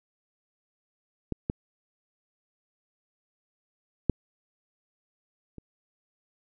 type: clicks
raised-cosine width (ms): 3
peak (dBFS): -16 / -14 / -8 / -29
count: 4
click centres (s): 1.323 / 1.499 / 4.097 / 5.583
effects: none